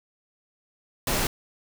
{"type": "noise", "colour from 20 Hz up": "pink", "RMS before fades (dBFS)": -25, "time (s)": [1.07, 1.27], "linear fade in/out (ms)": 2, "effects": []}